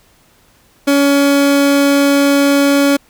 30% pulse tone, 281.5 Hz, C#4, 27 cents sharp, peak -6 dBFS, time 0.87-2.97 s, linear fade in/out 10 ms, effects pink hiss -51 dBFS RMS until 3.09 s

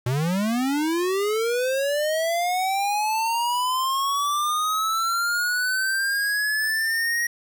square linear sweep, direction up, 118 to 1894 Hz, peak -22 dBFS, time 0.06-7.27 s, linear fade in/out 5 ms, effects 8-bit

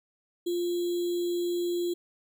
sine tone with sample-and-hold, 349.2 Hz, F4, in tune, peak -26 dBFS, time 0.46-1.94 s, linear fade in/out 10 ms, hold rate 3675 Hz, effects none

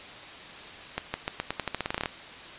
accelerating click train, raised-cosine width 0.3 ms, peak -12 dBFS, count 16, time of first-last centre 0.98-2.058 s, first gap 160 ms, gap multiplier 0.87, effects white hiss -43 dBFS RMS until 2.58 s + resampled to 8000 Hz

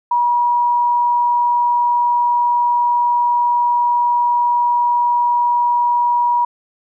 sine tone, 962 Hz, B5, 46 cents flat, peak -12 dBFS, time 0.11-6.45 s, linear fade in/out 5 ms, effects none

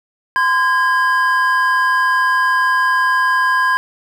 triangle tone pair together, 1029 / 1633.4 Hz, C6 / G#6, -29 / -29 cents, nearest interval minor sixth, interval 800 cents, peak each -13 dBFS, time 0.36-3.77 s, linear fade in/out 0 ms, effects none

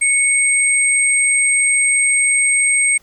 sine tone pair together, 2217 / 8414 Hz, C#7 / C9, 0 / +9 cents, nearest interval octave + major seventh, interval 2309 cents, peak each -15 / -14 dBFS, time 0.01-2.98 s, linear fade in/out 10 ms, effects pink hiss -53 dBFS RMS until 3.02 s

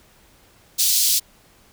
pink high-pass noise, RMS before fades -18 dBFS, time 0.78-1.2 s, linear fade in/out 20 ms, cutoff 4000 Hz, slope 24 dB/octave, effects pink hiss -54 dBFS RMS until 1.72 s

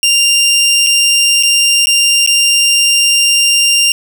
20% pulse tone with dropouts, 2788 Hz, F7, 4 cents flat, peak -3 dBFS, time 0.03-3.92 s, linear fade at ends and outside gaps 1 ms, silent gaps 0.865-0.869 / 1.427-1.433 / 1.858-1.87 / 2.263-2.274 s, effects none

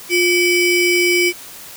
square ring-modulated tone, 1327 Hz, E6, 11 cents sharp, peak -10 dBFS, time 0.09-1.33 s, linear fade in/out 50 ms, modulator 974 Hz, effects white hiss -36 dBFS RMS until 1.76 s

